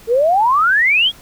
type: exponential sweep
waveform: sine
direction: up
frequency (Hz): 440 to 3395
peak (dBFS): -10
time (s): 0.07-1.12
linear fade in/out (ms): 50
effects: pink hiss -43 dBFS RMS until 1.21 s